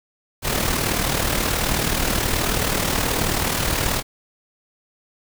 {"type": "noise with amplitude modulation", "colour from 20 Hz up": "pink", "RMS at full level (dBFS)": -19, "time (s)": [0.42, 4.03], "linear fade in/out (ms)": 50, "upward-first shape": "sine", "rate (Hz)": 38.7, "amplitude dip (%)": 55, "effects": []}